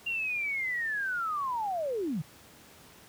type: linear sweep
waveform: sine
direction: down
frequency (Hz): 2794 to 131.7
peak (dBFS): -29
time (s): 0.06-2.22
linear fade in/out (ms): 10
effects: pink hiss -54 dBFS RMS until 3.08 s + high-pass 80 Hz 12 dB/octave